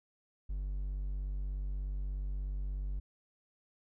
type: tone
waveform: triangle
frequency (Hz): 48.36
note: G1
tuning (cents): -23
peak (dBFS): -32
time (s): 0.49-3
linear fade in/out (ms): 10
effects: none